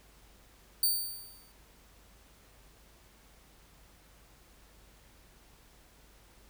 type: tone with exponential decay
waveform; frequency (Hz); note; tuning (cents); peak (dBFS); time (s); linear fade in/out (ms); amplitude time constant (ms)
5% pulse; 4590; D8; -40; -16; 0.83-1.52; 2; 150
effects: added 50 Hz sine -61 dBFS peak until 6.49 s + pink hiss -61 dBFS RMS until 6.49 s